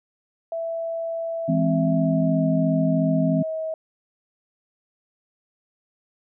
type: tone with pitch glide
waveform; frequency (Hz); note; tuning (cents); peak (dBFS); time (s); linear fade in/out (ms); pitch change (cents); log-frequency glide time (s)
sine; 662 to 638.3; E5 to D#5; +7 to +44; -25; 0.52-3.74; 2; -63; 1.83-2.42
type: chord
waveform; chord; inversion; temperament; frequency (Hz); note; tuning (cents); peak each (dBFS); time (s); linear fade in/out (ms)
sine; E augmented; none; equal; 164.81 / 207.7 / 261.6; E3 / G#3 / B#3; 0 / 0 / 0; -21 / -27 / -22; 1.48-3.43; 10
effects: none